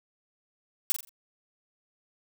blue noise with echo, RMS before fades -24 dBFS, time 0.9-0.92 s, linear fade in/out 0 ms, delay 43 ms, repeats 4, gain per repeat -8 dB, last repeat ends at 1.092 s, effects none

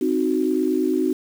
sine chord, C diminished, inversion none, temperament equal, 261.6 / 311.1 / 370 Hz, C4 / Eb4 / Gb4, 0 / 0 / 0 cents, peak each -23 / -22 / -22 dBFS, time 0.01-1.13 s, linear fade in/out 5 ms, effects 7-bit

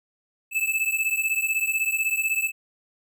square beating tone pair, 2613 / 2629 Hz, E7 / E7, -16 / -5 cents, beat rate 16 Hz, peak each -26 dBFS, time 0.51-2.52 s, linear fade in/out 50 ms, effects none

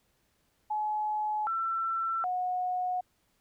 sine tone with pitch steps, 850 / 1342 / 729 Hz, G#5 / E6 / F#5, +40 / +31 / -26 cents, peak -28 dBFS, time 0.7-3.01 s, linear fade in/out 10 ms, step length 770 ms, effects pink hiss -72 dBFS RMS until 3.4 s

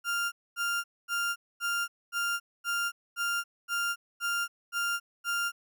35% pulse tone bursts, 1396.9 Hz, F6, in tune, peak -26 dBFS, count 11, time 0.04-5.52 s, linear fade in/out 50 ms, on 280 ms, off 240 ms, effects none

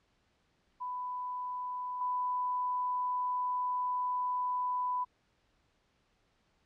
sine tone with level steps, 996 Hz, B5, 14 cents sharp, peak -35 / -30 dBFS, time 0.8-5.05 s, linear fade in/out 20 ms, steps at 2.01 s, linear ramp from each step 2 ms, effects pink hiss -73 dBFS RMS until 6.65 s + low-pass 5000 Hz 12 dB/octave

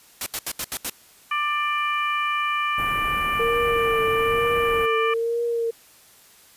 white noise bursts, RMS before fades -27 dBFS, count 6, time 0.21-0.898 s, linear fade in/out 2 ms, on 53 ms, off 74 ms
harmonic tone, 592 Hz, D5, 14 cents sharp, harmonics 2 / 3 / 4 / 5, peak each -23 / -31 / -27 / -34 dBFS, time 1.31-5.14 s, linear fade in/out 5 ms
pink band-stop noise, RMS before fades -34 dBFS, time 2.77-4.87 s, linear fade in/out 20 ms, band 2300 to 11000 Hz, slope 24 dB/octave
sine tone with vibrato, 459.9 Hz, A#4, 23 cents flat, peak -21 dBFS, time 3.39-5.71 s, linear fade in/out 10 ms, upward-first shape triangle, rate 1.1 Hz, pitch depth 50 cents each way
effects white hiss -52 dBFS RMS until 6.56 s + resampled to 32000 Hz

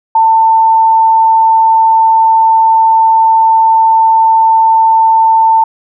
sine tone, 894 Hz, A5, 27 cents sharp, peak -4 dBFS, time 0.15-5.64 s, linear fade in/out 5 ms, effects none

